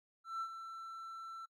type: tone with ADSR envelope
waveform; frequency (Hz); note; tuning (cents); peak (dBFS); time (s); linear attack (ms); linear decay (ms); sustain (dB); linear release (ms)
triangle; 1338; E6; +25; -33; 0.24-1.46; 170; 67; -10; 12
effects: noise-tail reverb RT60 0.1 s tail -21 dB re dry + tanh soft clip ceiling -31 dBFS